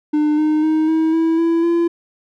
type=tone with pitch steps; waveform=triangle; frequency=300.8 / 306.9 / 313.2 / 319.6 / 326.1 / 332.8 / 339.6 Hz; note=D4 / D#4 / D#4 / D#4 / E4 / E4 / F4; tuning=+42 / -24 / +11 / +47 / -19 / +17 / -48 cents; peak=-11 dBFS; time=0.13-1.88 s; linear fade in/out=10 ms; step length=250 ms; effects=none